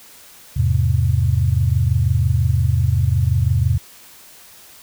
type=chord; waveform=sine; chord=E augmented; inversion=none; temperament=just; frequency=82.41 / 103.01 / 128.76 Hz; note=E2 / G#2 / B#2; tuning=0 / -14 / -27 cents; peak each=-18 dBFS; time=0.56-3.78 s; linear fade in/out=10 ms; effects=white hiss -44 dBFS RMS until 4.82 s